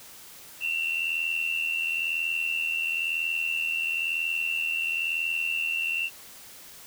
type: tone pair together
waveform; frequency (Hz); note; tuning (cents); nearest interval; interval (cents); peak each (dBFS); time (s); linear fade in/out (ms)
sine; 2698 / 2779; E7 / F7; +40 / -9; minor second; 51; -26 / -30; 0.6-6.1; 50
effects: tanh soft clip ceiling -19 dBFS + white hiss -47 dBFS RMS until 6.86 s

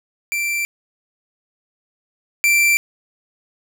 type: tone pair in turn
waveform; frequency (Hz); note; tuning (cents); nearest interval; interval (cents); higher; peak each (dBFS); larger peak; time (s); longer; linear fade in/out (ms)
45% pulse; 2349 / 2349; D7 / D7; 0 / 0; unison; 0; neither; -19 / -12; second; 0.32-0.65 / 2.44-2.77; neither; 0
effects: none

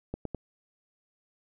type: clicks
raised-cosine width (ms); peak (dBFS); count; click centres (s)
2; -20; 3; 0.14 / 0.253 / 0.347
effects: none

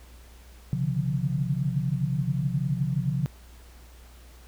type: tone cluster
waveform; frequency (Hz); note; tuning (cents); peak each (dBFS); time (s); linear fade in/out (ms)
sine; 131.3 / 142.8 / 150.4 / 176.3; C3 / D3 / D3 / F3; +6 / -48 / +42 / +17; -28 / -29 / -32 / -30; 0.73-3.26; 0
effects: added 60 Hz sine -47 dBFS peak until 4.47 s + pink hiss -55 dBFS RMS until 4.47 s

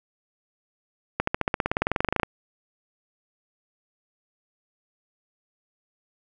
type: accelerating click train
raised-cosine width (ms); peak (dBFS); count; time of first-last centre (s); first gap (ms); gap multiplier
0.5; -7; 21; 1.2-2.232; 74; 0.96
effects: none

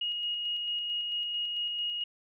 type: tone with tremolo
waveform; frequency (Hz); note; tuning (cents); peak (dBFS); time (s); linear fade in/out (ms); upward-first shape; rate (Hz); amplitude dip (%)
sine; 2877; F#7; -49; -29; 0.01-2.04; 5; square; 4.5; 25
effects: none

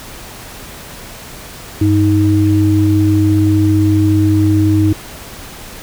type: tone pair together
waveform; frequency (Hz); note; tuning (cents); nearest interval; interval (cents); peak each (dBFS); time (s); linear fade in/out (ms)
sine; 98.83 / 314; G2 / D#4; +15 / +16; octave + minor sixth; 2001; -11 / -11; 1.81-4.93; 5
effects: pink hiss -32 dBFS RMS until 5.82 s

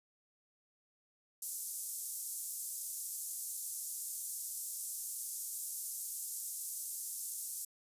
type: band-pass noise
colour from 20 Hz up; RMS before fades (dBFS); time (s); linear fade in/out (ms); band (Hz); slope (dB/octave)
white; -42; 1.42-7.65; 5; 6800 to 13000; 24
effects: resampled to 32000 Hz

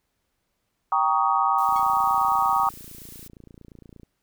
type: chord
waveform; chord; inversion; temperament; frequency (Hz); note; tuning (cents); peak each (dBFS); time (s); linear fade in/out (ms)
sine; Eb dominant seventh; first; equal with one note detuned; 784 / 932.3 / 1126.2 / 1244.5; G5 / Bb5 / Db6 / Eb6; 0 / 0 / +27 / 0; -24; 0.92-2.69; 2
type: noise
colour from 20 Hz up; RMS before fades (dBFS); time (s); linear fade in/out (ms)
blue; -44; 1.58-3.28; 5
type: click train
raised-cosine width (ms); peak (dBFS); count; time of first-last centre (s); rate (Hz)
3; -33; 68; 1.69-4.033; 28.6
type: tone with exponential decay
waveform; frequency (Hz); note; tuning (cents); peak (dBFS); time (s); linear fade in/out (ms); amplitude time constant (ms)
sawtooth; 1108.7; C#6; 0; -30; 1.76-1.9; 2; 29
effects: pink hiss -75 dBFS RMS until 4.22 s

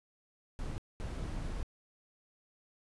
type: noise bursts at uneven times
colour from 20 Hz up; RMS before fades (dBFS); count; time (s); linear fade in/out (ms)
brown; -38; 2; 0.59-0.78 / 1-1.63; 0
effects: resampled to 24000 Hz

